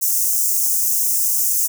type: high-pass noise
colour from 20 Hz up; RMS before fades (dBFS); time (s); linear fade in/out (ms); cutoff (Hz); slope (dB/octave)
white; -18; 0.01-1.68; 20; 5900; 48
effects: none